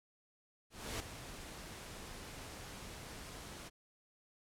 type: noise with ADSR envelope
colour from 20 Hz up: pink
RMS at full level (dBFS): -39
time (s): 0.7-3.7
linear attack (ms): 300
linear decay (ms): 4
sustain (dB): -10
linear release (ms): 29
effects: low-pass 11000 Hz 12 dB/octave